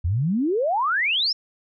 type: exponential sweep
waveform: sine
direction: up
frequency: 77.78 to 5460 Hz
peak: -19 dBFS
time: 0.04-1.33 s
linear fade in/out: 10 ms
effects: none